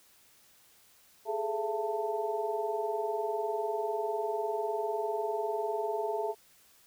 sine tone cluster, 414.3 / 434.3 / 673 / 888 Hz, G#4 / A4 / E5 / A5, -4 / -23 / +36 / +16 cents, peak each -35 / -35 / -36 / -36 dBFS, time 1.25-6.35 s, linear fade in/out 50 ms, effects white hiss -62 dBFS RMS until 6.86 s

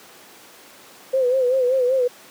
sine tone with vibrato, 511 Hz, C5, 41 cents flat, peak -15 dBFS, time 1.13-2.08 s, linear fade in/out 10 ms, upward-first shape sine, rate 5.2 Hz, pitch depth 78 cents each way, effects pink hiss -45 dBFS RMS until 2.3 s + high-pass 300 Hz 12 dB/octave

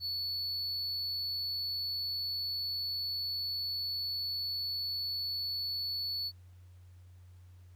triangle tone, 4435 Hz, C#8, in tune, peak -32 dBFS, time 0-6.32 s, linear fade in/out 50 ms, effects added 90 Hz sine -52 dBFS peak until 7.75 s + pink hiss -71 dBFS RMS until 7.75 s

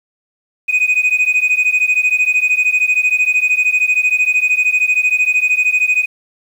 sine beating tone pair, 2489 / 2502 Hz, D#7 / D#7, 0 / +9 cents, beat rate 13 Hz, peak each -12 dBFS, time 0.68-6.06 s, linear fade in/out 20 ms, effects tanh soft clip ceiling -8 dBFS + 7-bit

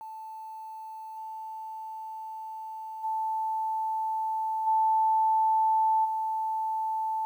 sine tone with level steps, 880 Hz, A5, in tune, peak -38 / -36 / -27 / -21 / -27 dBFS, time 0.01-7.25 s, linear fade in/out 0 ms, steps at 1.16 / 3.03 / 4.66 / 6.04 s, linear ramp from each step 20 ms, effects 10-bit

